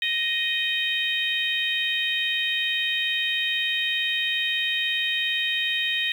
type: harmonic tone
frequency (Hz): 622.3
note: D#5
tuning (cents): 0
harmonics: 3 / 4 / 5 / 6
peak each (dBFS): -28 / -28 / -28 / -28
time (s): 0.02-6.12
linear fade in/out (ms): 2
effects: 8-bit